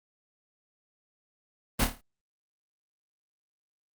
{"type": "noise with echo", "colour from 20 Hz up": "pink", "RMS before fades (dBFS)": -24, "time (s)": [1.79, 1.85], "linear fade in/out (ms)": 10, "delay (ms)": 27, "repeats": 6, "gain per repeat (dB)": -6, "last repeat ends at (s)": 2.012, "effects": ["Opus 32 kbps"]}